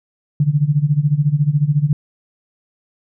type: tone with tremolo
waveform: sine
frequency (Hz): 146.83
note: D3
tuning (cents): 0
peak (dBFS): -9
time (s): 0.4-1.93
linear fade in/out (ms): 2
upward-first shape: sine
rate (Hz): 14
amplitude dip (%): 85
effects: none